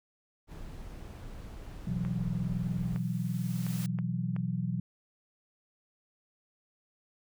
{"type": "noise", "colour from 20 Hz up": "brown", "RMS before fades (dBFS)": -43, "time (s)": [0.47, 3], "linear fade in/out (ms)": 50}
{"type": "chord", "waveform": "sine", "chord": "B suspended fourth", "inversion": "none", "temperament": "equal", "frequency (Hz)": [123.47, 164.81, 185], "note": ["B2", "E3", "F#3"], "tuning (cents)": [0, 0, 0], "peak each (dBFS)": -34, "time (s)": [1.87, 4.8], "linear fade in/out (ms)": 5}
{"type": "noise with exponential growth", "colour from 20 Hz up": "white", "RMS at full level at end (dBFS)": -43, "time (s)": [1.92, 3.86], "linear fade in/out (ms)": 0, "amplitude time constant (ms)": 420}
{"type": "clicks", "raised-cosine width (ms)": 0.5, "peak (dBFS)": -29, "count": 5, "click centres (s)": [2.05, 2.961, 3.666, 3.988, 4.364]}
{"effects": []}